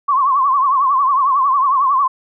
sine tone with vibrato, 1087 Hz, C#6, 34 cents flat, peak -11 dBFS, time 0.08-2.08 s, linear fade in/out 10 ms, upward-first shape triangle, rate 11 Hz, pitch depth 130 cents each way, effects none

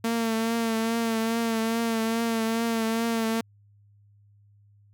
sawtooth tone with vibrato, 227.2 Hz, A#3, 44 cents flat, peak -20 dBFS, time 0.04-3.41 s, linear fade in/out 5 ms, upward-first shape triangle, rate 2.4 Hz, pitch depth 38 cents each way, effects added 102 Hz sine -55 dBFS peak until 4.93 s

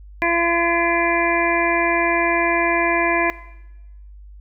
harmonic tone, 340 Hz, F4, 46 cents flat, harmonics 1 / 2 / 3 / 5 / 6 / 7, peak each -23 / -23 / -23 / -23 / -23 / -23 dBFS, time 0.22-3.3 s, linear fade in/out 0 ms, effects noise-tail reverb RT60 1.0 s tail -18 dB re dry + added 50 Hz sine -38 dBFS peak until 4.4 s

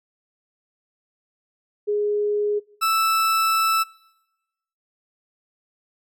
sine / 40% pulse tone pair in turn, 415.3 / 1318.5 Hz, G#4 / E6, 0 / 0 cents, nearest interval octave + minor sixth, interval 2000 cents, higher second, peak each -19 / -17 dBFS, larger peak second, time 1.87-2.6 / 2.81-3.84 s, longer second, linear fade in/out 20 ms, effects noise-tail reverb RT60 1.0 s tail -25 dB re dry

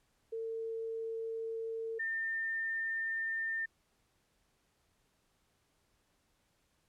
sine tone pair in turn, 451.2 / 1804.8 Hz, A4 / A6, +44 / +44 cents, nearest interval 2 octaves, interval 2400 cents, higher second, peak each -36 / -33 dBFS, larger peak second, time 0.32-1.99 / 1.99-3.66 s, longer neither, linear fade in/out 10 ms, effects pink hiss -75 dBFS RMS until 6.88 s + low-pass 12000 Hz 12 dB/octave

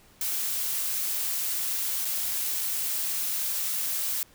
blue noise with dropouts, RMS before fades -29 dBFS, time 0.21-4.23 s, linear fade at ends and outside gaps 1 ms, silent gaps 2.048-2.052 s, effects pink hiss -57 dBFS RMS until 4.34 s

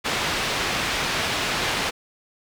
white low-pass noise, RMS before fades -25 dBFS, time 0.04-1.91 s, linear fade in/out 20 ms, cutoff 3400 Hz, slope 12 dB/octave, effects none

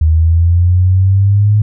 sine exponential sweep, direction up, 77.78 to 106.7 Hz, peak -6 dBFS, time 0.01-1.62 s, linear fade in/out 5 ms, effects none

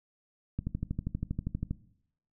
click train, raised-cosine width 5 ms, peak -19 dBFS, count 15, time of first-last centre 0.59-1.71 s, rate 12.5 Hz, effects noise-tail reverb RT60 0.7 s tail -18 dB re dry

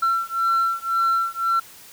sine beating tone pair, 1351 / 1352.9 Hz, E6 / E6, +42 / +45 cents, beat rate 1.9 Hz, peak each -20 dBFS, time 0.02-1.6 s, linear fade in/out 10 ms, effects tanh soft clip ceiling -15 dBFS + white hiss -45 dBFS RMS until 1.92 s

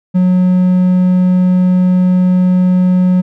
triangle tone, 182.4 Hz, F#3, 24 cents flat, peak -5 dBFS, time 0.14-3.22 s, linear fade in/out 20 ms, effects none

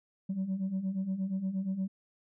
sine beating tone pair, 185 / 193.5 Hz, F#3 / G3, 0 / -22 cents, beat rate 8.5 Hz, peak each -35 / -30 dBFS, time 0.29-1.88 s, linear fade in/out 10 ms, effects tanh soft clip ceiling -27 dBFS

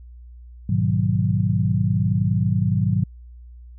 sine chord, G# minor seventh, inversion none, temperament equal, 103.83 / 123.47 / 155.56 / 185 Hz, G#2 / B2 / D#3 / F#3, 0 / 0 / 0 / 0 cents, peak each -21 / -23 / -24 / -23 dBFS, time 0.69-3.04 s, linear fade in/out 5 ms, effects added 60 Hz sine -39 dBFS peak until 3.78 s

